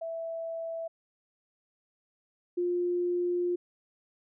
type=tone pair in turn; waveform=sine; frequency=659.3 / 353.1 Hz; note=E5 / F4; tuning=0 / +19 cents; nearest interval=major seventh; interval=1081 cents; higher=first; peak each=-33 / -26 dBFS; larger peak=second; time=0.01-0.88 / 2.57-3.56 s; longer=second; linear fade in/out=10 ms; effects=none